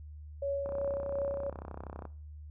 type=tone with tremolo; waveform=sine; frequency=559 Hz; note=C#5; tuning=14 cents sharp; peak=-29 dBFS; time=0.42-1.5 s; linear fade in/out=5 ms; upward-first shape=triangle; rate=2.8 Hz; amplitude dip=50%
type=click train; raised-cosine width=1 ms; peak=-28 dBFS; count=46; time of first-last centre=0.66-2.053 s; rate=32.3 Hz
effects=noise-tail reverb RT60 0.4 s tail -18 dB re dry + added 75 Hz sine -44 dBFS peak until 2.5 s